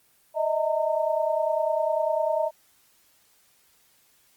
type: tone cluster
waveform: sine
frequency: 612 / 642 / 914 Hz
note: D#5 / E5 / A#5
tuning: -29 / -46 / -34 cents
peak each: -26 / -25 / -29 dBFS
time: 0.34-2.51 s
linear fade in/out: 50 ms
effects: white hiss -62 dBFS RMS until 4.36 s + Opus 24 kbps